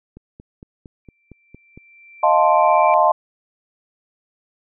click train, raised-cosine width 3 ms, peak -26 dBFS, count 8, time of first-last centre 0.17-1.776 s, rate 4.36 Hz
sine tone with exponential growth, 2349 Hz, D7, in tune, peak -25 dBFS, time 1.05-2.94 s, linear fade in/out 0 ms, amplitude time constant 410 ms
sine chord, F dominant seventh, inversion third, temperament equal, 622.3 / 698.5 / 880 / 1046.5 Hz, Eb5 / F5 / A5 / C6, 0 / 0 / 0 / 0 cents, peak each -17 dBFS, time 2.23-3.12 s, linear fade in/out 5 ms
effects none

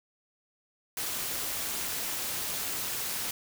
white noise with amplitude modulation, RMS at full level -31 dBFS, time 0.97-3.31 s, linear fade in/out 2 ms, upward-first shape sine, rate 268 Hz, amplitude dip 55%, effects none

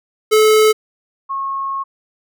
square / sine tone pair in turn, 432.4 / 1089.6 Hz, A4 / C#6, -30 / -30 cents, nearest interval octave + major third, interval 1600 cents, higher second, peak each -9 / -19 dBFS, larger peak first, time 0.31-0.73 / 1.29-1.84 s, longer second, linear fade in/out 20 ms, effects none

